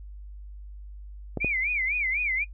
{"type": "clicks", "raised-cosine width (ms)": 2, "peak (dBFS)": -15, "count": 2, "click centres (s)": [1.373, 1.446]}
{"type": "tone with vibrato", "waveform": "sine", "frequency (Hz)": 2243, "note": "C#7", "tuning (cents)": 20, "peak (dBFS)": -24, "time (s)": [1.4, 2.45], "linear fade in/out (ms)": 20, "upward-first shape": "sine", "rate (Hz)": 4, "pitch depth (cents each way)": 180}
{"effects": ["noise-tail reverb RT60 0.1 s tail -20 dB re dry", "added 50 Hz sine -39 dBFS peak until 2.53 s"]}